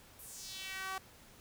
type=tone with high-pass filter sweep; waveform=sawtooth; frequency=381.1 Hz; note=G4; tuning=49 cents flat; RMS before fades=-44 dBFS; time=0.19-0.98 s; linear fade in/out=2 ms; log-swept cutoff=12000 to 890 Hz; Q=2.1; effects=pink hiss -59 dBFS RMS until 1.4 s